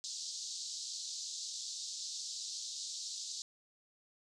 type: band-pass noise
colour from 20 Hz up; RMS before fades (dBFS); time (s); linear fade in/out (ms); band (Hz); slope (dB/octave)
pink; -43; 0.04-3.42; 0; 3900 to 7500; 48
effects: none